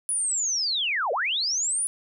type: linear two-way sweep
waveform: sine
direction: down then up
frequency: 10040 to 431 to 10040 Hz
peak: -23 dBFS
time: 0.09-1.87 s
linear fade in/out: 0 ms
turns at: 1.12 s
effects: none